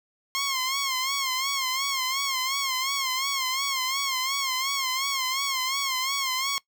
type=tone with vibrato; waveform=10% pulse; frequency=1070 Hz; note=C6; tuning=38 cents sharp; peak=-17 dBFS; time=0.35-6.58 s; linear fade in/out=0 ms; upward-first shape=sine; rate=2.8 Hz; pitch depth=80 cents each way; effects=noise-tail reverb RT60 0.1 s tail -21 dB re dry